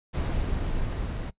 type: noise with level ramp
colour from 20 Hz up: brown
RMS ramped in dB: -26 to -31 dBFS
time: 0.13-1.31 s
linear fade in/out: 20 ms
effects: noise-tail reverb RT60 0.1 s tail -21 dB re dry + resampled to 8000 Hz